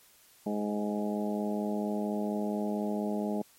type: harmonic tone with a mistuned harmonic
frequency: 104.3 Hz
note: G#2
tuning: 8 cents sharp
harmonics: 2 / 3 / 4 / 5 / 6 / 7 / 8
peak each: -31 / -38 / -37 / -43 / -38 / -45 / -42 dBFS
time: 0.46-3.42 s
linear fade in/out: 5 ms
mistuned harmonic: 7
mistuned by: +24 cents
effects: white hiss -60 dBFS RMS until 3.58 s + MP3 64 kbps